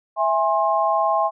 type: tone cluster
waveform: sine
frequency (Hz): 659 / 822 / 1063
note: E5 / G#5 / C6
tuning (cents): -1 / -18 / +27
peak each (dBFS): -21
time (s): 0.16-1.31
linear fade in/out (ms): 50
effects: none